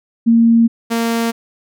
sine / sawtooth tone pair in turn, 230.5 / 230.5 Hz, A#3 / A#3, -19 / -19 cents, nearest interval unison, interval 0 cents, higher neither, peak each -7 / -11 dBFS, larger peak first, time 0.26-0.68 / 0.9-1.32 s, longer neither, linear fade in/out 20 ms, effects none

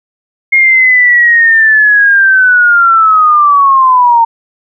sine linear sweep, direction down, 2146 to 910 Hz, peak -3 dBFS, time 0.52-4.25 s, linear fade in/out 10 ms, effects none

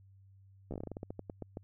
slowing click train, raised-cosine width 2 ms, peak -27 dBFS, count 16, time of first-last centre 0.71-1.571 s, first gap 13 ms, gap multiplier 1.19, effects added 97 Hz sine -57 dBFS peak until 1.63 s

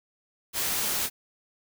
white noise, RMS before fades -28 dBFS, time 0.53-1.1 s, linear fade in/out 50 ms, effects none

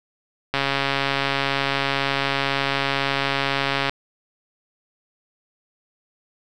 click train, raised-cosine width 0.3 ms, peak -5 dBFS, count 464, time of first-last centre 0.54-3.895 s, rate 138 Hz, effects none

